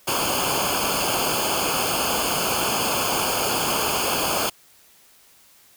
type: noise with comb filter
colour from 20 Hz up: pink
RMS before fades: -23 dBFS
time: 0.07-4.5 s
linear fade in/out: 10 ms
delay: 0.52 ms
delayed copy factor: -1
effects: white hiss -54 dBFS RMS until 5.76 s